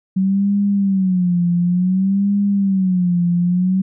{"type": "tone with vibrato", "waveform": "sine", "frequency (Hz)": 187.4, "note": "F#3", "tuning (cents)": 22, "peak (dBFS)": -13, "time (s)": [0.16, 3.82], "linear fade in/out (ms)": 10, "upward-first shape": "sine", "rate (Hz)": 0.56, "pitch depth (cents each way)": 130, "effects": []}